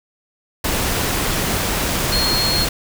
sine tone in noise, 4272 Hz, C8, 35 cents sharp, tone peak -18 dBFS, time 2.12-2.65 s, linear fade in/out 5 ms, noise pink, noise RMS -20 dBFS, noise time 0.64-2.69 s, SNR -1 dB, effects none

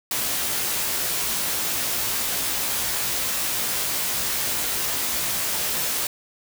white noise with comb filter, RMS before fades -25 dBFS, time 0.11-6.07 s, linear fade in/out 2 ms, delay 17 ms, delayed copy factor +0.65, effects none

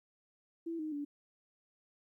sine tone with pitch steps, 332.2 / 310 / 289.2 Hz, E4 / D#4 / D4, +13 / -6 / -27 cents, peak -36 dBFS, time 0.66-1.05 s, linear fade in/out 10 ms, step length 130 ms, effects 13-bit

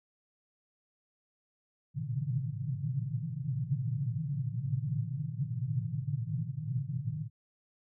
pink band-pass noise, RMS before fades -34 dBFS, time 1.94-7.3 s, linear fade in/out 50 ms, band 110 to 160 Hz, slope 96 dB/octave, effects none

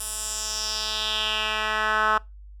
10% pulse tone with band-pass filter sweep, 215.8 Hz, A3, 33 cents flat, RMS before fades -26 dBFS, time 0-2.18 s, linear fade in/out 5 ms, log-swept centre 10000 to 1300 Hz, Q 2.9, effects noise-tail reverb RT60 0.2 s tail -22 dB re dry + added 50 Hz sine -41 dBFS peak until 2.6 s

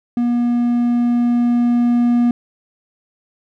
triangle tone with level ramp, 240 Hz, B3, 49 cents flat, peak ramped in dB -12 to -9 dBFS, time 0.17-2.31 s, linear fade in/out 2 ms, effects none

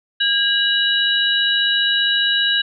sine tone cluster, 1626 / 2927 / 3882 Hz, G#6 / F#7 / B7, -37 / -19 / -31 cents, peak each -19 dBFS, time 0.2-2.62 s, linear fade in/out 10 ms, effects none

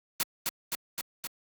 white noise with echo, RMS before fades -28 dBFS, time 0.2-0.23 s, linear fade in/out 0 ms, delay 260 ms, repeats 4, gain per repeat -2 dB, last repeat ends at 1.27 s, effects high-pass 80 Hz 12 dB/octave + Opus 48 kbps

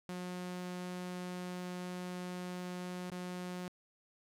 sawtooth tone with dropouts, 180.2 Hz, F#3, 45 cents flat, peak -36 dBFS, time 0.09-3.68 s, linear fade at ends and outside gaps 0 ms, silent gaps 3.1-3.118 s, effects low-pass 12000 Hz 12 dB/octave

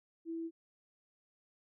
sine tone, 329.6 Hz, E4, in tune, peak -37 dBFS, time 0.25-0.51 s, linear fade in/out 50 ms, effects none

